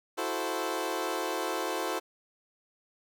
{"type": "chord", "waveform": "20% pulse", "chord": "F# half-diminished seventh", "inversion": "third", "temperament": "equal with one note detuned", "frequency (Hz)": [329.6, 370, 438.7, 523.3], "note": ["E4", "F#4", "A4", "C5"], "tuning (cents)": [0, 0, -5, 0], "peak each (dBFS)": -31, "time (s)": [0.17, 2], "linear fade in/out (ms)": 20, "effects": []}